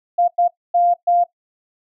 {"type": "tone bursts at uneven times", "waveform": "sine", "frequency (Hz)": 698.5, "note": "F5", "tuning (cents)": 0, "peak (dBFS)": -12, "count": 4, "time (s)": [[0.18, 0.28], [0.38, 0.48], [0.74, 0.94], [1.07, 1.24]], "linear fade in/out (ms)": 10, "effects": ["noise-tail reverb RT60 0.1 s tail -17 dB re dry"]}